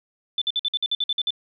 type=tone bursts; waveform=sine; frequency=3520 Hz; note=A7; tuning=in tune; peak=-20 dBFS; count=11; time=0.38-1.306 s; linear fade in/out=2 ms; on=36 ms; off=53 ms; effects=none